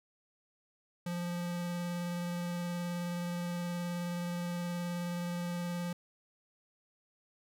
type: tone with vibrato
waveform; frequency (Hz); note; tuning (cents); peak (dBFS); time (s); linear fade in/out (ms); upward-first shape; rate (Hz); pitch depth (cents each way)
square; 174.61; F3; 0; -35; 1.06-5.93; 5; sine; 19; 11
effects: none